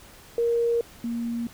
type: tone pair in turn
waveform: sine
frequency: 468.6 / 234.3 Hz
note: A#4 / A#3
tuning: +9 / +9 cents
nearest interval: octave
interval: 1200 cents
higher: first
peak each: -20 / -26 dBFS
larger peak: first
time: 0.38-0.81 / 1.04-1.47 s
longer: neither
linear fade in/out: 2 ms
effects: pink hiss -49 dBFS RMS until 1.53 s